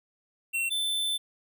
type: tone pair in turn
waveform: square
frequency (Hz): 2721 / 3531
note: F7 / A7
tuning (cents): -46 / +5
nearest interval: perfect fourth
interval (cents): 451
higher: second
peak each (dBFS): -27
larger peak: neither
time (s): 0.53-0.7 / 0.7-1.18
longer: second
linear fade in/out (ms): 20
effects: none